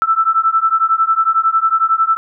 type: beating tone pair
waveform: sine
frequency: 1318.5 / 1329.5 Hz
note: E6 / E6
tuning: 0 / +14 cents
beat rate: 11 Hz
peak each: -14 dBFS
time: 0.02-2.17 s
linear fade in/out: 0 ms
effects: none